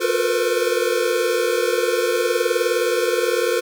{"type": "tone cluster", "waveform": "square", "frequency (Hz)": [357.7, 447.7, 468.4, 487.5, 507], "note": ["F4", "A4", "A#4", "B4", "B4"], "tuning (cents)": [41, 30, 8, -23, 45], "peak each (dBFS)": -25, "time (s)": [0, 3.61], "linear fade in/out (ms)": 20, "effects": []}